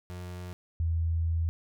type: tone pair in turn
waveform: 35% pulse / sine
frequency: 89.6 / 82.4 Hz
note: F2 / E2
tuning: +45 / 0 cents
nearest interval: minor second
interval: 145 cents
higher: first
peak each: -36 / -25 dBFS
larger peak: second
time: 0.1-0.53 / 0.8-1.49 s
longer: second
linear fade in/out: 0 ms
effects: none

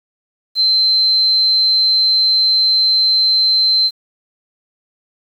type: tone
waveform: sine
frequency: 4100 Hz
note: C8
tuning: 36 cents flat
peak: -10 dBFS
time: 0.55-3.91 s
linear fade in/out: 50 ms
effects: 7-bit

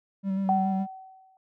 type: tone with vibrato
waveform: triangle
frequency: 193.4 Hz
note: G3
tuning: 23 cents flat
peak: -23 dBFS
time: 0.23-0.87 s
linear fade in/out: 50 ms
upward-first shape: square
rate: 7.1 Hz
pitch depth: 19 cents each way
type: tone with exponential decay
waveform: sine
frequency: 759 Hz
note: F#5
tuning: 44 cents sharp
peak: -19 dBFS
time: 0.49-1.37 s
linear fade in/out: 1 ms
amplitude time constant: 190 ms
effects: none

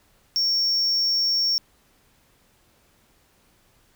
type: tone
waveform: triangle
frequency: 5490 Hz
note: F8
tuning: 31 cents flat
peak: -18 dBFS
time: 0.36-1.58 s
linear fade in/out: 0 ms
effects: pink hiss -61 dBFS RMS until 3.95 s

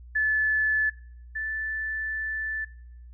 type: tone pair in turn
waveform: sine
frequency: 1734 / 1755.2 Hz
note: A6 / A6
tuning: -26 / -5 cents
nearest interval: unison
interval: 21 cents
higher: second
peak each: -21 / -28 dBFS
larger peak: first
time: 0.15-0.9 / 1.35-2.65 s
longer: second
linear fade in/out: 10 ms
effects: noise-tail reverb RT60 0.7 s tail -21 dB re dry + added 60 Hz sine -43 dBFS peak until 3.13 s

